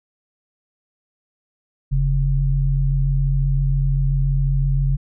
sine tone pair together, 43.31 / 137.5 Hz, F1 / C#3, -14 / -14 cents, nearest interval octave + minor sixth, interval 2000 cents, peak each -18 dBFS, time 1.91-4.97 s, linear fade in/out 20 ms, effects none

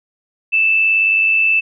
sine tone with amplitude modulation, 2642 Hz, E7, 3 cents sharp, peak -9 dBFS, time 0.52-1.61 s, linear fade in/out 20 ms, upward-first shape sine, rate 98.7 Hz, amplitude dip 40%, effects none

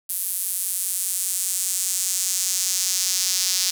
sawtooth tone with high-pass filter sweep, 185 Hz, F#3, in tune, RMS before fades -24 dBFS, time 0.09-3.71 s, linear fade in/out 10 ms, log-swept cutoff 11000 to 5200 Hz, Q 1.8, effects none

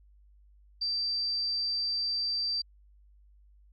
sine tone, 4679 Hz, D8, 7 cents flat, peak -28 dBFS, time 0.81-2.62 s, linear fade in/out 10 ms, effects added 50 Hz sine -56 dBFS peak until 3.72 s

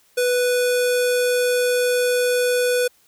square tone with low-pass filter, 493.9 Hz, B4, in tune, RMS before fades -19 dBFS, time 0.17-2.88 s, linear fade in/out 10 ms, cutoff 11000 Hz, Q 2.1, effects white hiss -58 dBFS RMS until 3.07 s

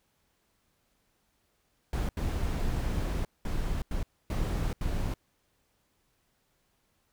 brown noise bursts at uneven times, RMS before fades -30 dBFS, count 6, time 1.93-2.09 / 2.17-3.25 / 3.45-3.82 / 3.91-4.03 / 4.3-4.73 / 4.81-5.14 s, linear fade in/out 2 ms, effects pink hiss -73 dBFS RMS until 7.12 s

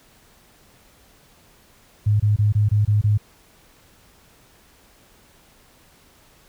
sine tone bursts, 104.7 Hz, G#2, 15 cents sharp, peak -14 dBFS, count 7, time 2.06-3.178 s, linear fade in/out 10 ms, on 140 ms, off 23 ms, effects pink hiss -54 dBFS RMS until 6.48 s

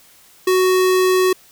square tone, 371 Hz, F#4, 5 cents sharp, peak -13 dBFS, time 0.47-1.33 s, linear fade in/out 5 ms, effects white hiss -49 dBFS RMS until 1.51 s

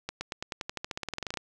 accelerating click train, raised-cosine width 0.2 ms, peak -16 dBFS, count 20, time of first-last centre 0.09-1.373 s, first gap 120 ms, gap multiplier 0.93, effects none

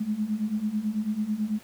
sine beating tone pair, 207.7 / 216.8 Hz, G#3 / A3, 0 / -25 cents, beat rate 9.1 Hz, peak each -30 / -27 dBFS, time 0-1.59 s, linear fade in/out 10 ms, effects pink hiss -52 dBFS RMS until 1.63 s + high-pass 80 Hz 12 dB/octave

